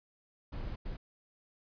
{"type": "noise bursts at uneven times", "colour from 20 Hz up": "brown", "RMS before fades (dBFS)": -39, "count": 2, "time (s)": [[0.52, 0.76], [0.85, 0.97]], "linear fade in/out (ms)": 10, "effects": ["resampled to 11025 Hz"]}